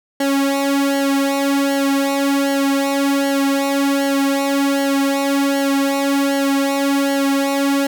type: tone with flanger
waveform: sawtooth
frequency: 277.2 Hz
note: C#4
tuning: in tune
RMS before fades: -17 dBFS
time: 0.2-7.87 s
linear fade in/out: 5 ms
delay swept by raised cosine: 0.8 to 3 ms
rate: 1.3 Hz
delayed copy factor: -0.85
effects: none